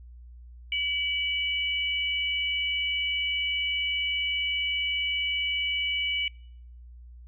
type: tone pair together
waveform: sine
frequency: 2290 / 2955 Hz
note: D7 / F#7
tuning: -44 / -3 cents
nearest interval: major third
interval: 441 cents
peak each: -28 dBFS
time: 0.72-6.28 s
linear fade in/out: 2 ms
effects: noise-tail reverb RT60 0.7 s tail -26 dB re dry + added 60 Hz sine -44 dBFS peak until 7.27 s